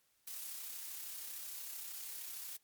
blue noise with amplitude modulation, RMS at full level -44 dBFS, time 0.27-2.57 s, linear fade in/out 5 ms, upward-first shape sine, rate 33 Hz, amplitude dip 30%, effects white hiss -75 dBFS RMS until 2.63 s + MP3 96 kbps

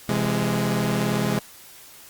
sawtooth chord, C augmented, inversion none, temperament equal with one note detuned, 130.81 / 168.86 / 207.7 Hz, C3 / E3 / G#3, 0 / +42 / 0 cents, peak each -22 / -23 / -20 dBFS, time 0.09-1.39 s, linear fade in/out 2 ms, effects white hiss -46 dBFS RMS until 2.09 s + Opus 48 kbps

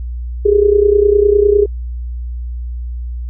sine tone with amplitude modulation, 409.6 Hz, G#4, 24 cents flat, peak -4 dBFS, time 0.45-1.66 s, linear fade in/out 10 ms, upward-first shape sine, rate 29.9 Hz, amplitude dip 75%, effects added 60 Hz sine -20 dBFS peak until 3.29 s

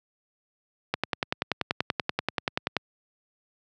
click train, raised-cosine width 0.3 ms, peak -8 dBFS, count 20, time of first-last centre 0.94-2.767 s, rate 10.4 Hz, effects high-pass 100 Hz 12 dB/octave

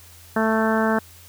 harmonic tone, 221 Hz, A3, 8 cents sharp, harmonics 1 / 2 / 3 / 4 / 5 / 6 / 7 / 8, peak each -21 / -25 / -25 / -27 / -29 / -30 / -27 / -33 dBFS, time 0.36-0.99 s, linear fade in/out 5 ms, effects added 86 Hz sine -48 dBFS peak until 1.28 s + white hiss -48 dBFS RMS until 1.28 s

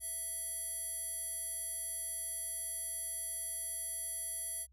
square tone with band-pass filter, 659.3 Hz, E5, in tune, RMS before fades -40 dBFS, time 0-4.67 s, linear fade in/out 50 ms, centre 11000 Hz, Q 8.7, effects added 64 Hz sine -61 dBFS peak until 4.72 s

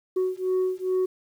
sine beating tone pair, 370 / 372.4 Hz, F#4 / F#4, 0 / +11 cents, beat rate 2.4 Hz, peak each -24 dBFS, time 0.16-1.06 s, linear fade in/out 10 ms, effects tanh soft clip ceiling -19 dBFS + 9-bit

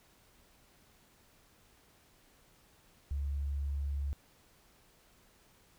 sine tone, 70.5 Hz, C#2, 30 cents sharp, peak -32 dBFS, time 3.11-4.13 s, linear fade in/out 0 ms, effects pink hiss -65 dBFS RMS until 5.78 s

